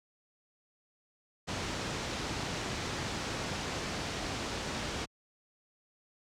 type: low-pass noise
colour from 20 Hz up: pink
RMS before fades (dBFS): -36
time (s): 1.47-5.06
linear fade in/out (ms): 20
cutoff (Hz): 6900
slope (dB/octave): 24
effects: high-pass 60 Hz 12 dB/octave